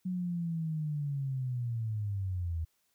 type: linear sweep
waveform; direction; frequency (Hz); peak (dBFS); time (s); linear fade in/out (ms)
sine; down; 185 to 79.2; -31; 0.05-2.65; 10
effects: white hiss -75 dBFS RMS until 2.94 s